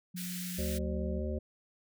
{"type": "tone with pitch glide", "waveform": "sine", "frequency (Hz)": [180, 181.15], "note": ["F#3", "F#3"], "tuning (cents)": [-47, -36], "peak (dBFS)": -38, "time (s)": [0.14, 1.2], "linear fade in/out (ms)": 10, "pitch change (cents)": 11, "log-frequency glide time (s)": [0.58, 0.84]}
{"type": "high-pass noise", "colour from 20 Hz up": "white", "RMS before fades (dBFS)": -42, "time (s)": [0.16, 0.79], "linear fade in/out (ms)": 20, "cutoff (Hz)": 1500, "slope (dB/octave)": 48}
{"type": "harmonic tone", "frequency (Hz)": 75, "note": "D2", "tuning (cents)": 37, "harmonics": [1, 3, 5, 7, 8], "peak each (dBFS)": [-34, -39, -41, -42, -43], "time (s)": [0.58, 1.39], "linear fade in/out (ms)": 10}
{"effects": []}